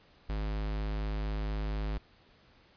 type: tone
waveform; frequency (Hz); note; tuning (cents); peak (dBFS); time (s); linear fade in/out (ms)
square; 52.1; G#1; +6; -32; 0.29-1.98; 5
effects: pink hiss -62 dBFS RMS until 2.76 s + resampled to 11025 Hz